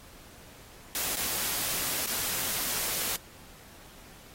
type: noise with dropouts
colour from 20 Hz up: white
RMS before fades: -31 dBFS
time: 0.95-3.16 s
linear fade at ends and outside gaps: 0 ms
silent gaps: 1.156-1.169 / 2.06-2.073 s
effects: pink hiss -52 dBFS RMS until 4.34 s + AAC 48 kbps